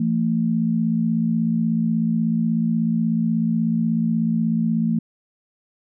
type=tone pair together; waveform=sine; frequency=168.5 / 224.9 Hz; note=E3 / A3; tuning=+38 / +38 cents; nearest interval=perfect fourth; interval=500 cents; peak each=-22 / -19 dBFS; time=0-4.99 s; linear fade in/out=5 ms; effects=none